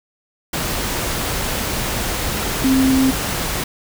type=tone in noise; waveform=sine; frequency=264 Hz; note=C4; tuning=16 cents sharp; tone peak=-12 dBFS; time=2.64-3.11 s; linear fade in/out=5 ms; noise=pink; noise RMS=-22 dBFS; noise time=0.53-3.64 s; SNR=+7 dB; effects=none